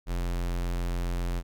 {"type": "tone", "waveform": "square", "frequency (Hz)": 43.65, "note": "F1", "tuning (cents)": 0, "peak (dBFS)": -28, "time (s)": [0.06, 1.43], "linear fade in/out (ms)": 50, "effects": []}